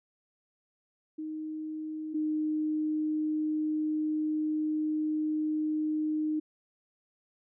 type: tone pair in turn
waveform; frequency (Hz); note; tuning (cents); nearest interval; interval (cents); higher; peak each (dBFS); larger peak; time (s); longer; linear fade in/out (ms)
sine; 311.1 / 307.9; D#4 / D#4; 0 / -18; unison; 18; first; -34 / -27; second; 1.18-2.14 / 2.14-6.4; second; 10
effects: none